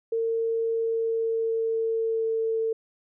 sine tone with pitch glide, 454.8 to 448.3 Hz, A#4 to A4, -43 to +32 cents, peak -23 dBFS, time 0.12-2.73 s, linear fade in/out 5 ms, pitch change -25 cents, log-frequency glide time 0.72-2.47 s, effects none

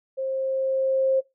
sine tone with level ramp, 531 Hz, C5, 25 cents sharp, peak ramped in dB -25 to -17 dBFS, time 0.17-1.21 s, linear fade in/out 20 ms, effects noise-tail reverb RT60 0.2 s tail -21 dB re dry

